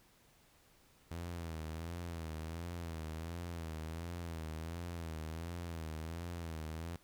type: tone with vibrato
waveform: sawtooth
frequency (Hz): 82.6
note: E2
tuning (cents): +4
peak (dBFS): -37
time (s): 1.11-6.96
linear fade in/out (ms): 0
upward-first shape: sine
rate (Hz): 1.4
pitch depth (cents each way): 84
effects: pink hiss -67 dBFS RMS until 7.03 s